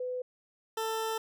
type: tone pair in turn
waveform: sine / 20% pulse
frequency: 502 / 444.4 Hz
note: B4 / A4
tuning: +28 / +17 cents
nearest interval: major second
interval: 211 cents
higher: first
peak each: -32 / -26 dBFS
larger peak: second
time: 0-0.22 / 0.77-1.18 s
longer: second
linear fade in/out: 5 ms
effects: none